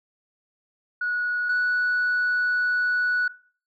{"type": "tone pair in turn", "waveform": "sine", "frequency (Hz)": [1461, 1474.6], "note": ["F#6", "F#6"], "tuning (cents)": [-22, -6], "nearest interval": "unison", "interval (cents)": 16, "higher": "second", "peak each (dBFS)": [-23, -18], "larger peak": "second", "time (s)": [[1.01, 1.49], [1.49, 3.28]], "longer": "second", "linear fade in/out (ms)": 5, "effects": ["noise-tail reverb RT60 0.4 s tail -18 dB re dry", "tanh soft clip ceiling -18 dBFS"]}